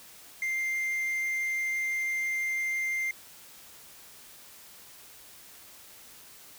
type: tone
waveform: triangle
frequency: 2098 Hz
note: C7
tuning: 4 cents sharp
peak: -26 dBFS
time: 0.42-3.11 s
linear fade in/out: 2 ms
effects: white hiss -51 dBFS RMS until 6.58 s